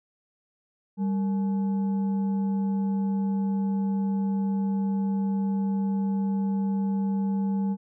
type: tone with frequency modulation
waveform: sine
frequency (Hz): 195.9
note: G3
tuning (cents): -1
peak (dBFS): -23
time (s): 0.97-7.77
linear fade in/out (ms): 50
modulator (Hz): 657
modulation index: 0.27
effects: none